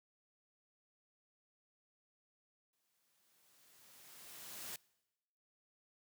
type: noise with exponential growth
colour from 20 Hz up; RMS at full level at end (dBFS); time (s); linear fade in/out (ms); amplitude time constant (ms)
white; -45; 2.73-4.76; 2; 440
effects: noise-tail reverb RT60 1.0 s tail -24 dB re dry + high-pass 100 Hz 12 dB/octave